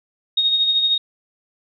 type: tone with tremolo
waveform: sine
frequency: 3729 Hz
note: A#7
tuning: in tune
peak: -13 dBFS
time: 0.37-0.98 s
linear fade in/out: 5 ms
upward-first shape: sine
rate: 13 Hz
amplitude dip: 45%
effects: none